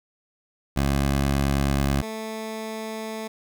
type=tone pair in turn; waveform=15% pulse; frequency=69.3 / 220 Hz; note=C#2 / A3; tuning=0 / 0 cents; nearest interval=octave + minor sixth; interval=2000 cents; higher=second; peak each=-14 / -24 dBFS; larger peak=first; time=0.76-2.02 / 2.02-3.28 s; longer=neither; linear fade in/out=10 ms; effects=none